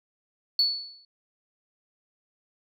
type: tone with exponential decay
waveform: sine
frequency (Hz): 4435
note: C#8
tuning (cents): 0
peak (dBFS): -16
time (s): 0.59-1.05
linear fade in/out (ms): 2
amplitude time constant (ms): 100
effects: tanh soft clip ceiling -13 dBFS